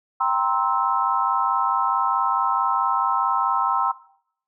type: chord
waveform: sine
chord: C dominant seventh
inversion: second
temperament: just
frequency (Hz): 784.9 / 941.9 / 1046.5 / 1308.1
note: G5 / Bb5 / C6 / E6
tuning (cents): +2 / +18 / 0 / -14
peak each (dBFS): -26 / -24 / -23 / -23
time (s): 0.2-3.92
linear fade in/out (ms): 10
effects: noise-tail reverb RT60 0.6 s tail -17 dB re dry